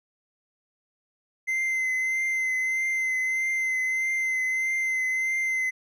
triangle tone with vibrato, 2066 Hz, C7, 22 cents flat, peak -22 dBFS, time 1.47-5.71 s, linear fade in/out 20 ms, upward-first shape triangle, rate 1.6 Hz, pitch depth 24 cents each way, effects none

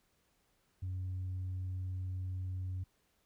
sine tone, 92.5 Hz, F#2, in tune, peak -34 dBFS, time 0.82-2.84 s, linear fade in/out 10 ms, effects tanh soft clip ceiling -34 dBFS + pink hiss -75 dBFS RMS until 3.25 s

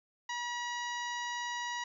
harmonic tone, 963 Hz, B5, 44 cents flat, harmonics 1 / 2 / 3 / 4 / 5 / 6 / 7, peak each -38 / -39 / -46 / -46 / -52 / -48 / -52 dBFS, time 0.29-1.84 s, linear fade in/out 5 ms, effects 12-bit

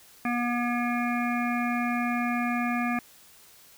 harmonic tone, 241 Hz, B3, 42 cents flat, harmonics 1 / 3 / 5 / 7 / 9 / 10, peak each -27 / -32 / -34 / -35 / -37 / -37 dBFS, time 0.25-2.99 s, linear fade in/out 2 ms, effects white hiss -54 dBFS RMS until 3.77 s

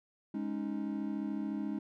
triangle chord, Ab suspended fourth, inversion none, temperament equal, 207.7 / 277.2 / 311.1 Hz, Ab3 / Db4 / Eb4, 0 / 0 / 0 cents, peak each -35 / -37 / -37 dBFS, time 0.34-1.79 s, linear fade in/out 5 ms, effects none

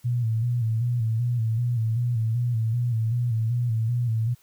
sine tone with vibrato, 116.54 Hz, A#2, in tune, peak -21 dBFS, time 0.04-4.35 s, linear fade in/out 20 ms, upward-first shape square, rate 2.6 Hz, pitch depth 69 cents each way, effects white hiss -60 dBFS RMS until 4.42 s

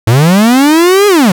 45% pulse linear two-way sweep, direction up then down, 104.9 to 419.7 to 168.2 Hz, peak -4 dBFS, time 0.07-1.32 s, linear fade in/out 5 ms, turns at 1.07 s, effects none

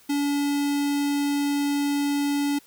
square tone with notch filter, 285.9 Hz, D4, 46 cents flat, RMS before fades -24 dBFS, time 0.09-2.59 s, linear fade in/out 10 ms, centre 1200 Hz, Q 1.3, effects white hiss -55 dBFS RMS until 2.66 s

